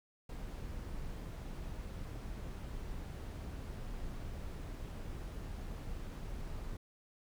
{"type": "noise", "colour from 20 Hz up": "brown", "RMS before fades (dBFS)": -43, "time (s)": [0.29, 6.77], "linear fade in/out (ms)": 5, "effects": []}